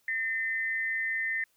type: tone pair together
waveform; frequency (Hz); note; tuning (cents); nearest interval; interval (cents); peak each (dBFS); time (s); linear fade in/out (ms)
sine; 1820 / 2045; A#6 / C7; -42 / -40; major second; 202; -30 / -32; 0.08-1.44; 2
effects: white hiss -70 dBFS RMS until 1.56 s